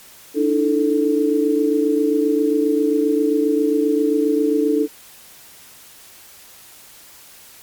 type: chord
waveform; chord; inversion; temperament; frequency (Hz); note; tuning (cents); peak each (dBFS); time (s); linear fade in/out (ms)
sine; D suspended second; none; equal with one note detuned; 293.7 / 321.2 / 440; D4 / E4 / A4; 0 / -45 / 0; -18 / -21 / -18; 0.34-4.88; 50
effects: white hiss -44 dBFS RMS until 7.62 s + MP3 96 kbps